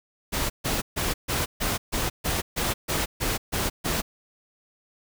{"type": "noise bursts", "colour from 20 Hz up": "pink", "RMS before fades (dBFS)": -26, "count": 12, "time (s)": [0.32, 4.02], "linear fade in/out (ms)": 20, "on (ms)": 180, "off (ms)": 140, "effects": []}